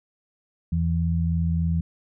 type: tone pair together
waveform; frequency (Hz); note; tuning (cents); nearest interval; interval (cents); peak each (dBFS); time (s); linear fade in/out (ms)
sine; 83 / 166.48; E2 / E3; +12 / +17; octave; 1205; -23; 0.72-1.81; 5
effects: none